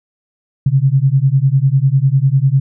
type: beating tone pair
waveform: sine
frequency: 130.81 / 140.81 Hz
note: C3 / C#3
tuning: 0 / +27 cents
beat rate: 10 Hz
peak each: -12 dBFS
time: 0.66-2.6 s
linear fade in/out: 5 ms
effects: none